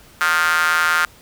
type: tone with high-pass filter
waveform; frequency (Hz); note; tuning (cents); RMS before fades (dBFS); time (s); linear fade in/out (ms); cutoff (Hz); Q
square; 82.41; E2; 0; -17; 0.21-1.05; 0; 1400; 5.6
effects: pink hiss -47 dBFS RMS until 1.21 s